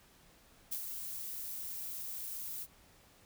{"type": "noise with ADSR envelope", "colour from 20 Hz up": "violet", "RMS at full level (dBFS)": -36, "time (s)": [0.71, 2.67], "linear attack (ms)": 15, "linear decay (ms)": 63, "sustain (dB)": -6, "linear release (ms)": 48, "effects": ["pink hiss -63 dBFS RMS until 3.25 s"]}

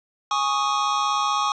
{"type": "chord", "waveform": "square", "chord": "Ab suspended fourth", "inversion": "none", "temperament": "equal", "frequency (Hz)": [830.6, 1108.7, 1244.5], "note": ["Ab5", "Db6", "Eb6"], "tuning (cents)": [0, 0, 0], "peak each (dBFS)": [-27, -24, -26], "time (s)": [0.31, 1.52], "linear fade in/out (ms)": 2, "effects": ["resampled to 16000 Hz", "8-bit"]}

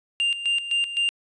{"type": "tone with tremolo", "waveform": "triangle", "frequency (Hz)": 2794, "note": "F7", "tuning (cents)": 0, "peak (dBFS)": -18, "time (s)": [0.2, 1.09], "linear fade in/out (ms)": 0, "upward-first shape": "square", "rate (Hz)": 3.9, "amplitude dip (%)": 70, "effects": ["resampled to 22050 Hz"]}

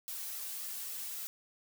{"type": "noise with flanger", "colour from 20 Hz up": "blue", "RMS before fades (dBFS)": -41, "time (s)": [0.08, 1.27], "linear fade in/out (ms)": 0, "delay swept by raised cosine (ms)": [1.5, 2.7], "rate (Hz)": 3.6, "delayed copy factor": 0.5, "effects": []}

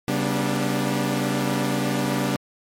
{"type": "tone cluster", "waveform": "sawtooth", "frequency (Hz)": [135.7, 193.7, 241.7, 294.6], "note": ["C#3", "G3", "B3", "D4"], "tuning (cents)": [-36, -20, -37, 6], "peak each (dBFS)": -23, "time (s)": [0.08, 2.36], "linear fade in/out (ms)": 0, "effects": ["MP3 64 kbps"]}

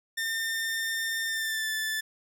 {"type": "tone with pitch glide", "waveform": "sawtooth", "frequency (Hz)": [1807, 1754.5], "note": ["A6", "A6"], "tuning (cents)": [46, -5], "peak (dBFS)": -25, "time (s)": [0.17, 2.01], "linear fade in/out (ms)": 10, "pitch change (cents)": -51, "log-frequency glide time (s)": [1.25, 1.7], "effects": []}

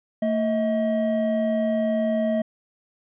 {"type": "tone pair together", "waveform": "triangle", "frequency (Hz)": [225.4, 636.1], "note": ["A3", "D#5"], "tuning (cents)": [42, 38], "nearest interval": "octave + tritone", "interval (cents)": 1796, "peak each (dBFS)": -21, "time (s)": [0.22, 2.42], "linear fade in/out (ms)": 5, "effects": ["resampled to 8000 Hz"]}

